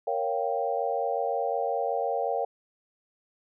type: chord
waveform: sine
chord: G half-diminished seventh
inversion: first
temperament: equal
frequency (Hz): 466.2 / 554.4 / 698.5 / 784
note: Bb4 / Db5 / F5 / G5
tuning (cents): 0 / 0 / 0 / 0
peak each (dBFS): -31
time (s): 0.07-2.45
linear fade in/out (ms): 5
effects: none